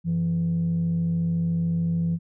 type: tone pair together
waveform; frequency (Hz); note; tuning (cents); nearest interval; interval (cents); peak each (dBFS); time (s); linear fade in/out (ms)
sine; 94.3 / 168.02; F#2 / E3; +33 / +33; minor seventh; 1000; -31 / -20; 0.04-2.19; 50
effects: tanh soft clip ceiling -18 dBFS